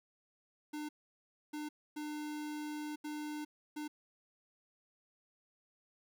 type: tone bursts at uneven times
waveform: square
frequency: 300 Hz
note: D4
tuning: 37 cents sharp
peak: -40 dBFS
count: 5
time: 0.73-0.89 / 1.53-1.69 / 1.96-2.96 / 3.04-3.45 / 3.76-3.88 s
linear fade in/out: 10 ms
effects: none